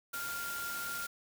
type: tone in noise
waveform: sine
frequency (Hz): 1396.9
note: F6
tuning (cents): 0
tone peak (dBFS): -38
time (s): 0.13-1.07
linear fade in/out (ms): 10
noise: white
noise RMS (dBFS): -42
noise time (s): 0.13-1.07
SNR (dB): +1
effects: none